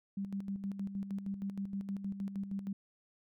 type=tone with tremolo; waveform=sine; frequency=197.1 Hz; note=G3; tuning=10 cents sharp; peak=-34 dBFS; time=0.17-2.73 s; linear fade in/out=5 ms; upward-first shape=square; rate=6.4 Hz; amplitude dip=60%; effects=none